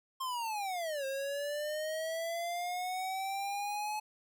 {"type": "linear two-way sweep", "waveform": "square", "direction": "down then up", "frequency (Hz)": [1066, 534, 856], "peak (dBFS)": -35, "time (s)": [0.2, 4], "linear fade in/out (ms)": 10, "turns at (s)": 1.05, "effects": ["12-bit"]}